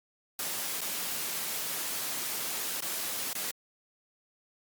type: noise with dropouts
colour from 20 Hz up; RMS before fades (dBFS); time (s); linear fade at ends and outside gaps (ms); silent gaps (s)
white; -34; 0.39-3.51; 2; 0.808-0.815 / 2.806-2.822 / 3.331-3.351
effects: high-pass 150 Hz 12 dB/octave + Opus 48 kbps